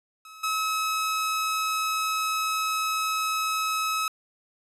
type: tone with level steps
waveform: sawtooth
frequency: 1286 Hz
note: E6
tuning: 43 cents flat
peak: -40 / -21 dBFS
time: 0.25-4.08 s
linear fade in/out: 2 ms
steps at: 0.43 s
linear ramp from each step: 10 ms
effects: resampled to 32000 Hz